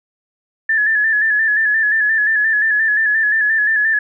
sine tone with vibrato, 1737 Hz, A6, 23 cents flat, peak -12 dBFS, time 0.69-3.99 s, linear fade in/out 5 ms, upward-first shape square, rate 5.7 Hz, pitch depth 44 cents each way, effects none

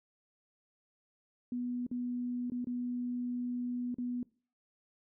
sine tone with dropouts, 245.3 Hz, B3, 12 cents flat, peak -33 dBFS, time 1.52-4.23 s, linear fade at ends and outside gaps 2 ms, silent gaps 1.866-1.913 / 2.5-2.519 / 2.645-2.67 / 3.944-3.984 s, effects noise-tail reverb RT60 0.4 s tail -22 dB re dry

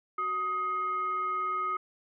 sine tone with frequency modulation, 1255 Hz, D#6, 15 cents sharp, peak -28 dBFS, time 0.18-1.77 s, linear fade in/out 5 ms, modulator 883 Hz, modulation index 0.38, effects none

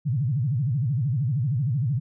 sine tone with vibrato, 130.81 Hz, C3, in tune, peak -21 dBFS, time 0.05-2 s, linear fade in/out 20 ms, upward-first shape sine, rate 13 Hz, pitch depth 290 cents each way, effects none

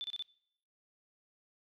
sine tone bursts, 3520 Hz, A7, in tune, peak -36 dBFS, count 4, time 0.01-0.224 s, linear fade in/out 0 ms, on 31 ms, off 30 ms, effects noise-tail reverb RT60 0.7 s tail -22 dB re dry

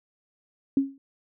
sine tone with exponential decay, 273.4 Hz, C#4, 24 cents flat, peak -15 dBFS, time 0.77-0.98 s, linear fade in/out 2 ms, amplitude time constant 45 ms, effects none

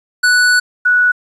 square / sine tone pair in turn, 1480 / 1472.2 Hz, F#6 / F#6, 0 / -9 cents, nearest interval unison, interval 9 cents, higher first, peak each -9 / -8 dBFS, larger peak second, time 0.23-0.6 / 0.85-1.12 s, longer first, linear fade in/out 10 ms, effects resampled to 22050 Hz + 8-bit

